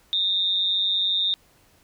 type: tone with amplitude modulation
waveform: sine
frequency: 3674 Hz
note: A#7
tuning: 26 cents flat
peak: -17 dBFS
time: 0.13-1.34 s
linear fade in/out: 0 ms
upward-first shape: sine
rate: 191 Hz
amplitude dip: 65%
effects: pink hiss -59 dBFS RMS until 1.83 s